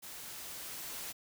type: noise with level ramp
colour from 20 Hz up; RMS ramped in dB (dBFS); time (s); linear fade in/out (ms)
white; -47 to -42; 0.02-1.13; 20
effects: none